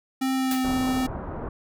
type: tone with pitch glide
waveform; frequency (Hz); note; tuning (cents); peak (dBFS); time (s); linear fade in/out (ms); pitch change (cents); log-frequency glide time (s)
square; 263.5 to 258.2; C4 to C4; +12 to -23; -23; 0.21-1.07; 10; -35; 0.34-0.64
type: noise with exponential decay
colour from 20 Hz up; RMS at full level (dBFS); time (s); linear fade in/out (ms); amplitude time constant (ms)
white; -29; 0.51-0.73; 2; 47
type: low-pass noise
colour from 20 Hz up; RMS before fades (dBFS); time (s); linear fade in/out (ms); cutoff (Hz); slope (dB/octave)
pink; -33; 0.64-1.49; 5; 1200; 24
effects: none